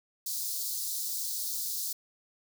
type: high-pass noise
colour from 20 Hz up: white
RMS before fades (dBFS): -34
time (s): 0.26-1.93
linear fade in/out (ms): 5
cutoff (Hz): 4000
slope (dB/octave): 48
effects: none